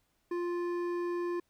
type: tone with hard clipping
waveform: sine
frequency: 349.2 Hz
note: F4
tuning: in tune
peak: -33 dBFS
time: 0.31-1.4 s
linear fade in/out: 5 ms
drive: 10 dB
effects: pink hiss -75 dBFS RMS until 1.49 s